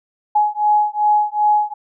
sine beating tone pair, 839 / 841.6 Hz, G#5 / G#5, +17 / +23 cents, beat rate 2.6 Hz, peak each -16 dBFS, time 0.35-1.74 s, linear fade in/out 10 ms, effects none

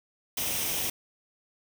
white noise with comb filter, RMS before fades -30 dBFS, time 0.37-0.9 s, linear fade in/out 5 ms, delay 0.34 ms, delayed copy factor +0.5, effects none

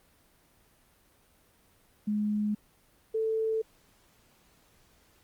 sine tone pair in turn, 209.7 / 442.7 Hz, G#3 / A4, +17 / +11 cents, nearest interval octave + minor second, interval 1294 cents, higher second, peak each -26 dBFS, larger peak neither, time 2.07-2.55 / 3.14-3.62 s, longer neither, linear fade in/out 10 ms, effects pink hiss -64 dBFS RMS until 5.23 s + Opus 32 kbps

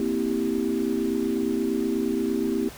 sine chord, C dominant seventh, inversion third, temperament equal with one note detuned, 233.1 / 261.6 / 325.1 / 392 Hz, Bb3 / C4 / E4 / G4, 0 / 0 / -24 / 0 cents, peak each -28 dBFS, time 0-2.69 s, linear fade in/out 2 ms, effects pink hiss -43 dBFS RMS until 2.77 s

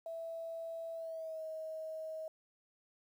sine tone with pitch glide, 659.3 to 634.6 Hz, E5 to D#5, 0 to +34 cents, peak -40 dBFS, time 0.06-2.28 s, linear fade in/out 2 ms, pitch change -66 cents, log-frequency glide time 0.94-1.43 s, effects 11-bit

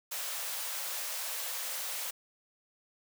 white high-pass noise, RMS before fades -37 dBFS, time 0.11-2.11 s, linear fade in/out 10 ms, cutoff 470 Hz, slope 96 dB/octave, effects none

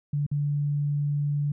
sine tone with dropouts, 145.2 Hz, D3, 19 cents flat, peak -23 dBFS, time 0.13-1.52 s, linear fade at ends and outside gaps 5 ms, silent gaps 0.265-0.314 s, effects none

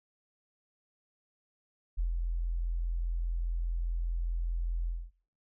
sine tone with ADSR envelope, 42.47 Hz, F1, 48 cents flat, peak -26 dBFS, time 1.97-5.11 s, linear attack 24 ms, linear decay 110 ms, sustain -3 dB, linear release 240 ms, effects noise-tail reverb RT60 0.6 s tail -26 dB re dry

